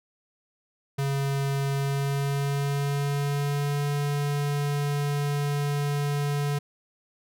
square tone with pitch glide, 138.59 to 144.23 Hz, C#3 to D3, 0 to -31 cents, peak -25 dBFS, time 0.98-6.59 s, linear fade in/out 10 ms, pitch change +69 cents, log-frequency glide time 1.72-3.86 s, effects none

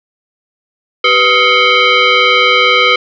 sine tone with frequency modulation, 493.9 Hz, B4, in tune, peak -6 dBFS, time 1.04-2.96 s, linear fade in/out 5 ms, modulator 878 Hz, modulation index 3.4, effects none

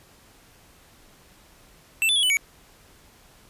square tone with pitch steps, 2667 / 3491 / 3342 / 2996 / 2253 Hz, E7 / A7 / G#7 / F#7 / C#7, +20 / -14 / +10 / +21 / +28 cents, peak -19 dBFS, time 2.02-2.37 s, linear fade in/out 0 ms, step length 70 ms, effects pink hiss -54 dBFS RMS until 3.49 s + resampled to 32000 Hz

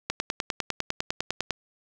click train, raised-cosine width 0.2 ms, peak -9 dBFS, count 15, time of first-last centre 0.1-1.507 s, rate 9.95 Hz, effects none

